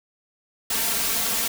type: noise with comb filter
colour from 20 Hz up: white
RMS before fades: -24 dBFS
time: 0.7-1.48 s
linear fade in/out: 5 ms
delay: 4.4 ms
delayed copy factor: +0.9
effects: none